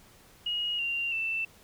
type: tone with pitch steps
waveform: sine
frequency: 2884 / 2773 / 2666 Hz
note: F#7 / F7 / E7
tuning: -45 / -13 / +19 cents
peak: -28 dBFS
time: 0.46-1.45 s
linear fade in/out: 5 ms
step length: 330 ms
effects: pink hiss -57 dBFS RMS until 1.63 s